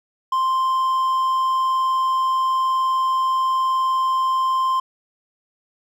triangle tone, 1046.5 Hz, C6, in tune, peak -15 dBFS, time 0.32-4.8 s, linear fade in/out 5 ms, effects none

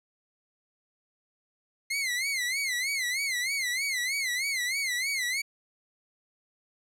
sawtooth tone with vibrato, 2093 Hz, C7, in tune, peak -24 dBFS, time 1.9-5.42 s, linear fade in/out 10 ms, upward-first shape sine, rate 3.2 Hz, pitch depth 140 cents each way, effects low-pass 12000 Hz 12 dB/octave + 11-bit

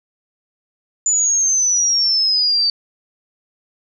sine exponential sweep, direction down, 7040 to 4587 Hz, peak -13 dBFS, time 1.06-2.7 s, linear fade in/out 2 ms, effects none

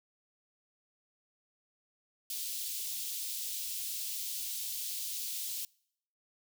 white high-pass noise, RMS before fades -38 dBFS, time 2.3-5.65 s, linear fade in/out 2 ms, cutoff 3100 Hz, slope 24 dB/octave, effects noise-tail reverb RT60 0.7 s tail -26 dB re dry

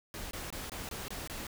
pink noise bursts, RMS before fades -41 dBFS, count 7, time 0.14-1.468 s, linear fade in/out 0 ms, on 170 ms, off 23 ms, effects none

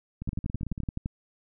two click trains, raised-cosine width 5 ms, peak -23 / -18 dBFS, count 12 / 10, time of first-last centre 0.22-0.835 / 0.29-1.059 s, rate 17.9 / 11.7 Hz, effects none

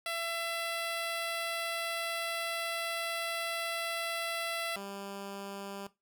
10% pulse tone pair in turn, 671 / 198.28 Hz, E5 / G3, +31 / +20 cents, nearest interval octave + major sixth, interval 2111 cents, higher first, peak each -25 / -32 dBFS, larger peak first, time 0.06-4.76 / 4.76-5.87 s, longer first, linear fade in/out 2 ms, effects noise-tail reverb RT60 0.2 s tail -17 dB re dry

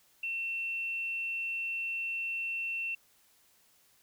sine tone, 2700 Hz, E7, 41 cents sharp, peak -32 dBFS, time 0.23-2.95 s, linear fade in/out 5 ms, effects white hiss -66 dBFS RMS until 4.02 s

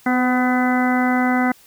harmonic tone with a mistuned harmonic, 251.1 Hz, B3, 29 cents sharp, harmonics 1 / 2 / 3 / 4 / 5 / 6 / 7 / 8, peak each -17 / -29 / -22 / -30 / -28 / -26 / -35 / -26 dBFS, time 0.06-1.52 s, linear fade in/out 5 ms, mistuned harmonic 2, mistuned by +22 cents, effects white hiss -50 dBFS RMS until 1.66 s

